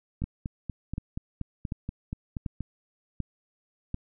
two click trains, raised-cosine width 5 ms, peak -18 / -20 dBFS, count 6 / 11, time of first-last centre 0.24-3.944 / 0.22-2.607 s, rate 1.35 / 4.19 Hz, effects none

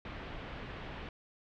pink low-pass noise, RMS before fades -44 dBFS, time 0.05-1.09 s, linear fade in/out 2 ms, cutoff 3200 Hz, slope 24 dB/octave, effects none

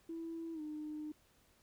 sine tone with pitch glide, 329.6 to 304 Hz, E4 to D#4, 0 to -40 cents, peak -40 dBFS, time 0.09-1.12 s, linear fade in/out 5 ms, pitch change -140 cents, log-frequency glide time 0.53-0.61 s, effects tanh soft clip ceiling -36 dBFS + pink hiss -70 dBFS RMS until 1.62 s

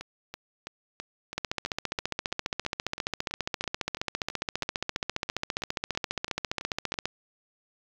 two click trains, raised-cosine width 0.2 ms, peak -11 / -20 dBFS, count 85 / 22, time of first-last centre 1.38-7.056 / 0.01-6.941 s, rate 14.8 / 3.03 Hz, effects low-pass 7000 Hz 12 dB/octave + 7-bit

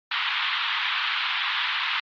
white band-pass noise, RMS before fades -26 dBFS, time 0.11-2 s, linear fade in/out 5 ms, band 930 to 3700 Hz, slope 48 dB/octave, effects MP3 48 kbps

